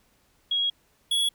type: tone pair in turn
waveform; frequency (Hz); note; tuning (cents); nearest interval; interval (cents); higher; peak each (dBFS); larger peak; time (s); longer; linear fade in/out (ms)
sine / square; 3303 / 3363; G#7 / G#7; -10 / +21; unison; 31; second; -22; neither; 0.51-0.7 / 1.11-1.29; first; 5
effects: pink hiss -65 dBFS RMS until 1.34 s